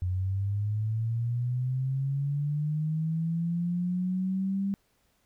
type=linear sweep; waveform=sine; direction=up; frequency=89.4 to 198.7 Hz; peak=-26 dBFS; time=0.02-4.74 s; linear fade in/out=0 ms; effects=pink hiss -70 dBFS RMS until 5.25 s